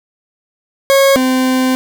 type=tone pair in turn; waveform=40% pulse; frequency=547 / 258.1 Hz; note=C#5 / C4; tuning=-23 / -23 cents; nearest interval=octave + minor second; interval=1300 cents; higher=first; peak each=-6 / -10 dBFS; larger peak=first; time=0.9-1.16 / 1.16-1.75 s; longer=second; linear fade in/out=0 ms; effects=none